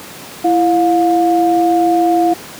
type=tone pair together; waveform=sine; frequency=334.6 / 710.2 Hz; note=E4 / F5; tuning=+26 / +29 cents; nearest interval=octave + minor second; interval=1303 cents; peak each=-12 dBFS; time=0.44-2.34 s; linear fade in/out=10 ms; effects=pink hiss -32 dBFS RMS until 2.59 s + high-pass 150 Hz 12 dB/octave